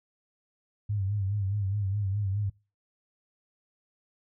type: tone with vibrato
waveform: sine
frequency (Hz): 100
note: G2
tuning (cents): +35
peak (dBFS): -26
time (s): 0.89-2.5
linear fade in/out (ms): 10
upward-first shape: sine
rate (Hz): 4.8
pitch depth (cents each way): 83
effects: noise-tail reverb RT60 0.3 s tail -23 dB re dry